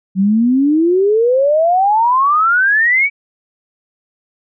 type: exponential sweep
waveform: sine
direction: up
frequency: 185 to 2308 Hz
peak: -9 dBFS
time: 0.15-3.1 s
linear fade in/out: 50 ms
effects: none